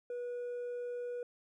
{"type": "tone with hard clipping", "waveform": "triangle", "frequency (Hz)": 486.4, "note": "B4", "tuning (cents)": -26, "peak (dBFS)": -36, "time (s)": [0.1, 1.23], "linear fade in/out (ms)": 2, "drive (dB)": 1, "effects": []}